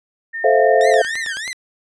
sine tone, 1820 Hz, A#6, 42 cents flat, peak -23 dBFS, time 0.33-1.34 s, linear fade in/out 20 ms
sine chord, F major seventh, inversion first, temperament just, 436.5 / 523.8 / 654.8 / 698.5 Hz, A4 / C5 / E5 / F5, -14 / +2 / -12 / 0 cents, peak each -16 dBFS, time 0.44-1.02 s, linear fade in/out 5 ms
sawtooth tone with vibrato, 1786 Hz, A6, 25 cents sharp, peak -21 dBFS, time 0.81-1.53 s, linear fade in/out 0 ms, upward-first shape triangle, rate 3.3 Hz, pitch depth 300 cents each way
click train, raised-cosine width 0.2 ms, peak -14 dBFS, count 6, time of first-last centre 0.94-1.478 s, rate 9.3 Hz
effects resampled to 22050 Hz

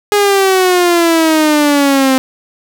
sawtooth exponential sweep, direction down, 415.3 to 260.2 Hz, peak -4 dBFS, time 0.12-2.18 s, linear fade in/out 0 ms, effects none

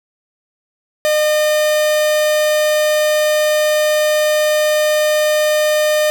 45% pulse tone, 608 Hz, D#5, 40 cents flat, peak -12 dBFS, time 1.05-6.1 s, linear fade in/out 0 ms, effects none

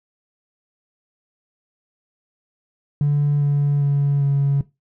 triangle tone with pitch steps, 145.1 / 143.43 / 141.79 / 140.16 Hz, D3 / D3 / C#3 / C#3, -21 / -41 / +40 / +19 cents, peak -11 dBFS, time 3.01-4.61 s, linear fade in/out 2 ms, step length 400 ms, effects noise-tail reverb RT60 0.2 s tail -20 dB re dry + tanh soft clip ceiling -12 dBFS

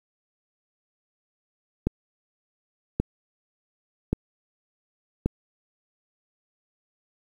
click train, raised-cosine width 3 ms, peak -9 dBFS, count 4, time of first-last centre 1.87-5.26 s, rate 0.885 Hz, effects 8-bit

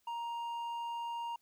sine tone with hard clipping, 937 Hz, A#5, 9 cents sharp, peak -38 dBFS, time 0.07-1.36 s, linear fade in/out 5 ms, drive 5 dB, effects white hiss -75 dBFS RMS until 1.41 s

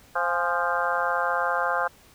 harmonic tone with a mistuned harmonic, 174.61 Hz, F3, in tune, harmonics 3 / 4 / 5 / 6 / 7 / 8 / 9, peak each -30 / -30 / -30 / -30 / -30 / -30 / -30 dBFS, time 0.15-1.88 s, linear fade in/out 10 ms, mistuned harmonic 5, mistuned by -71 cents, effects pink hiss -54 dBFS RMS until 2.14 s

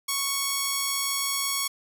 5% pulse tone, 1108.7 Hz, C#6, in tune, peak -13 dBFS, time 0.08-1.68 s, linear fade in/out 10 ms, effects none

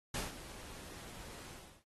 pink noise with ADSR envelope, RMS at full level -37 dBFS, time 0.14-1.84 s, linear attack 5 ms, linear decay 170 ms, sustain -14 dB, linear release 350 ms, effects AAC 32 kbps

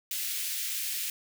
white high-pass noise, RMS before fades -33 dBFS, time 0.11-1.1 s, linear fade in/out 2 ms, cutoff 2000 Hz, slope 24 dB/octave, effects none

